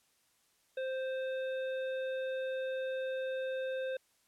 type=harmonic tone; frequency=523 Hz; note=C5; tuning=1 cent flat; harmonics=1 / 3 / 5 / 7; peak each=-34 / -45 / -52 / -53 dBFS; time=0.77-3.97 s; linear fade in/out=5 ms; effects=white hiss -72 dBFS RMS until 4.27 s + low-pass 12000 Hz 12 dB/octave